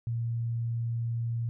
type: tone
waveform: sine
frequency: 116.54 Hz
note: A#2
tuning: in tune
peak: -28 dBFS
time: 0.07-1.49 s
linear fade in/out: 0 ms
effects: none